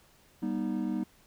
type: chord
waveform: triangle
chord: G augmented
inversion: none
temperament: equal with one note detuned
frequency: 196 / 242 / 311.1 Hz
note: G3 / B3 / D#4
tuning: 0 / -35 / 0 cents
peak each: -32 / -31 / -32 dBFS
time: 0.42-1.04 s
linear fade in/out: 10 ms
effects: pink hiss -62 dBFS RMS until 1.26 s